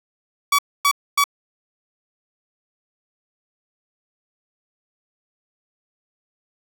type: tone bursts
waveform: sawtooth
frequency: 1138 Hz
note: C#6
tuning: 45 cents sharp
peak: -10 dBFS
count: 3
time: 0.52-1.241 s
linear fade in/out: 5 ms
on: 67 ms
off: 260 ms
effects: none